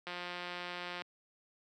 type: click train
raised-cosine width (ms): 0.3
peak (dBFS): -25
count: 169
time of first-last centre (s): 0.07-1.019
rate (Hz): 177
effects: high-pass 200 Hz 12 dB/octave